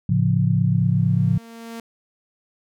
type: chord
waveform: sine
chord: A augmented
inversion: none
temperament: equal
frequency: 110 / 138.59 / 174.61 Hz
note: A2 / C#3 / E#3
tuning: 0 / 0 / 0 cents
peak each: -20 dBFS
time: 0.09-1.38 s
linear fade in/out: 5 ms
type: tone with exponential growth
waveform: sawtooth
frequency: 229.5 Hz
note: A#3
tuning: 27 cents flat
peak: -27 dBFS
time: 0.37-1.8 s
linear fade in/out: 2 ms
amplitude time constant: 310 ms
effects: none